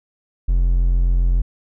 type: tone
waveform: triangle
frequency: 43.65 Hz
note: F1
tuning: in tune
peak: -11 dBFS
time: 0.48-1.42 s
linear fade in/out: 10 ms
effects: none